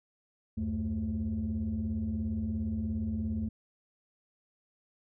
sine tone cluster, 75.2 / 92.3 / 219.7 Hz, D2 / F#2 / A3, +42 / -4 / -2 cents, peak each -35 / -35 / -31 dBFS, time 0.57-3.49 s, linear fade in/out 10 ms, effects tanh soft clip ceiling -25 dBFS

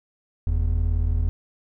triangle tone pair together, 44.42 / 82.5 Hz, F1 / E2, +30 / +2 cents, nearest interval major seventh, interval 1072 cents, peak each -20 dBFS, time 0.47-1.29 s, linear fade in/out 0 ms, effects none

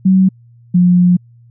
sine tone pair in turn, 188.8 / 178.2 Hz, F#3 / F3, +35 / +35 cents, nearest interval minor second, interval 100 cents, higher first, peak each -6 dBFS, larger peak neither, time 0.05-0.29 / 0.74-1.17 s, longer second, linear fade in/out 10 ms, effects added 118 Hz sine -41 dBFS peak until 1.5 s

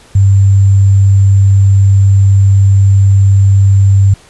sine tone with sample-and-hold, 98 Hz, G2, in tune, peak -3 dBFS, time 0.15-4.14 s, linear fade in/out 5 ms, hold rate 7350 Hz, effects pink hiss -41 dBFS RMS until 4.29 s + resampled to 24000 Hz

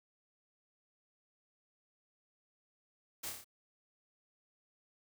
white noise with echo, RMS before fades -42 dBFS, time 3.23-3.3 s, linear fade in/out 10 ms, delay 29 ms, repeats 5, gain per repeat -3 dB, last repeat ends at 3.445 s, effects none

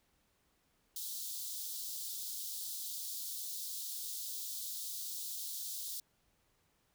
white high-pass noise, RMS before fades -42 dBFS, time 0.96-6 s, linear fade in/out 2 ms, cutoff 3500 Hz, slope 48 dB/octave, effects pink hiss -75 dBFS RMS until 6.94 s

